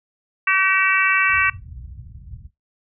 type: harmonic tone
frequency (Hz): 382.1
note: G4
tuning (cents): -44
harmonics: 3 / 4 / 5 / 6 / 7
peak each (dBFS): -21 / -21 / -21 / -21 / -21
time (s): 0.47-1.5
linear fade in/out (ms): 5
type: low-pass noise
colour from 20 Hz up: pink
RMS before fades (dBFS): -34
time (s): 1.27-2.5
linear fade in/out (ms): 50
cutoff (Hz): 110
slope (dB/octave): 24
effects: noise-tail reverb RT60 0.2 s tail -22 dB re dry + high-pass 60 Hz 12 dB/octave